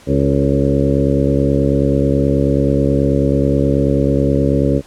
harmonic tone with a mistuned harmonic, 69.3 Hz, C#2, in tune, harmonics 1 / 2 / 3 / 4 / 5 / 6 / 7 / 8, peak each -20 / -17 / -21 / -17 / -22 / -22 / -22 / -21 dBFS, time 0.06-4.82 s, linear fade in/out 50 ms, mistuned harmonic 6, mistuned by +28 cents, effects pink hiss -44 dBFS RMS until 4.86 s + low-pass 10000 Hz 12 dB/octave

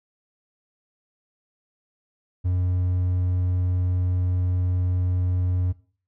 triangle tone, 90.5 Hz, F#2, 38 cents flat, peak -18 dBFS, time 2.44-5.73 s, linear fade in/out 20 ms, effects noise-tail reverb RT60 0.4 s tail -17 dB re dry

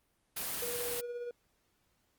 white noise, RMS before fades -37 dBFS, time 0.36-1.01 s, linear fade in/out 10 ms
triangle tone with tremolo, 481.5 Hz, B4, 44 cents flat, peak -34 dBFS, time 0.62-1.31 s, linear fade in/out 2 ms, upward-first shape sine, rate 17 Hz, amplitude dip 40%
effects pink hiss -75 dBFS RMS until 2.18 s + Opus 32 kbps

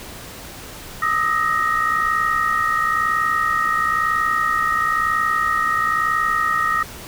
sine tone cluster, 1233 / 1294 / 1876 Hz, D#6 / E6 / A#6, -16 / -32 / +11 cents, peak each -21 dBFS, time 1.02-6.83 s, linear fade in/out 5 ms, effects pink hiss -36 dBFS RMS until 7.07 s

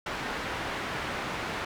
white low-pass noise, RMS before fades -34 dBFS, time 0.06-1.65 s, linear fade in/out 5 ms, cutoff 1900 Hz, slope 12 dB/octave, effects none

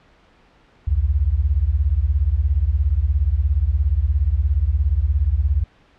sine beating tone pair, 62.7 / 79.7 Hz, B1 / D#2, +27 / +42 cents, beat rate 17 Hz, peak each -18 / -18 dBFS, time 0.87-5.64 s, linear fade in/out 10 ms, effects pink hiss -54 dBFS RMS until 5.98 s + low-pass 3000 Hz 12 dB/octave

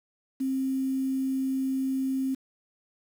sine tone with quantisation, 265.3 Hz, C4, 24 cents sharp, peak -25 dBFS, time 0.4-2.35 s, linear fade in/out 10 ms, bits 8, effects none

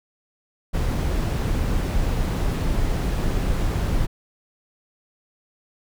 brown noise, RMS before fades -22 dBFS, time 0.73-4.07 s, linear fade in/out 20 ms, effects none

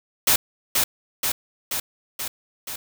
white noise with echo, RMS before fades -17 dBFS, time 0.27-0.36 s, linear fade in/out 5 ms, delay 480 ms, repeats 5, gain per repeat -3 dB, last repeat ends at 2.76 s, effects none

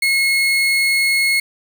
35% pulse tone, 2170 Hz, C#7, 37 cents flat, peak -12 dBFS, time 0.02-1.4 s, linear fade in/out 5 ms, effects 7-bit

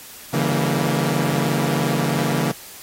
sawtooth chord, C# diminished seventh, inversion none, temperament equal with one note detuned, 141.99 / 164.81 / 196 / 233.1 Hz, C#3 / E3 / G3 / Bb3, +42 / 0 / 0 / 0 cents, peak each -19 / -20 / -25 / -21 dBFS, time 0.33-2.52 s, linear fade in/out 10 ms, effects white hiss -40 dBFS RMS until 2.82 s + AAC 48 kbps

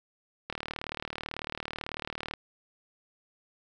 click train, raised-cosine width 0.3 ms, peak -18 dBFS, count 71, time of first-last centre 0.5-2.337 s, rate 38.1 Hz, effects none

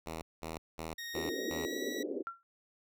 5% pulse tone bursts, 80.7 Hz, E2, 36 cents flat, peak -28 dBFS, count 5, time 0.06-1.66 s, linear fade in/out 5 ms, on 160 ms, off 200 ms
20% pulse tone with pitch glide, 1864.7 to 1937.2 Hz, A#6 to B6, 0 to -34 cents, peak -35 dBFS, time 0.98-2.03 s, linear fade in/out 5 ms, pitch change +66 cents, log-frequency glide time 1.31-1.81 s
white band-pass noise, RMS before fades -38 dBFS, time 1.14-2.23 s, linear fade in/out 20 ms, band 260 to 490 Hz, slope 48 dB/octave
sine tone with exponential decay, 1366 Hz, F6, 39 cents flat, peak -33 dBFS, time 2.27-2.43 s, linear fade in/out 0 ms, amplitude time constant 33 ms
effects none

